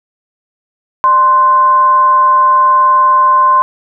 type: tone with frequency modulation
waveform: sine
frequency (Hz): 1046.5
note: C6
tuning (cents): 0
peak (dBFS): -5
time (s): 1.04-3.62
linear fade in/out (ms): 0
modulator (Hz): 450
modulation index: 0.23
effects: none